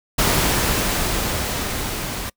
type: noise with level ramp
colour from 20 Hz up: pink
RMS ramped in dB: -17 to -28 dBFS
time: 0.18-2.3 s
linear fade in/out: 10 ms
effects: noise-tail reverb RT60 0.1 s tail -25 dB re dry